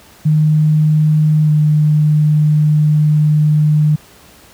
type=tone with pitch glide; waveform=sine; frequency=153.7 to 151.58 Hz; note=D#3 to D#3; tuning=-21 to -45 cents; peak=-8 dBFS; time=0.25-3.96 s; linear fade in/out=10 ms; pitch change=-24 cents; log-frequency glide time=1.44-1.5 s; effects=pink hiss -43 dBFS RMS until 4.53 s + high-pass 60 Hz 12 dB/octave